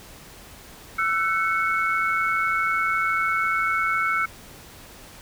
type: tone cluster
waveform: sine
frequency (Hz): 1331 / 1503 / 2205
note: E6 / F#6 / C#7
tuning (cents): +16 / +27 / -10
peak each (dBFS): -23 / -27 / -25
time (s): 0.98-4.26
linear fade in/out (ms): 10
effects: pink hiss -45 dBFS RMS until 5.21 s